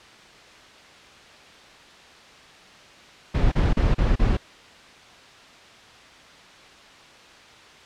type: noise bursts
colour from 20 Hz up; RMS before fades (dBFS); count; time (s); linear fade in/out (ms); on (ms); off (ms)
brown; -19; 5; 3.34-4.372; 10; 180; 33
effects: white hiss -47 dBFS RMS until 7.85 s + low-pass 4000 Hz 12 dB/octave